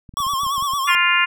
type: clicks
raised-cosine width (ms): 5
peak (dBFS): -27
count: 10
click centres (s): 0.092 / 0.139 / 0.203 / 0.267 / 0.336 / 0.434 / 0.466 / 0.581 / 0.625 / 0.736
type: tone with vibrato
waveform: square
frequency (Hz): 1100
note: C#6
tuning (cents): -14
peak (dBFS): -20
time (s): 0.17-0.95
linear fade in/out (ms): 0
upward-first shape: sine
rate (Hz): 8.9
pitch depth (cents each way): 79
type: harmonic tone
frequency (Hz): 349.8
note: F4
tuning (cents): +3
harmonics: 3 / 4 / 5 / 6 / 7 / 8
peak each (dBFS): -21 / -21 / -21 / -21 / -21 / -21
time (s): 0.87-1.26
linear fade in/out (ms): 20
effects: none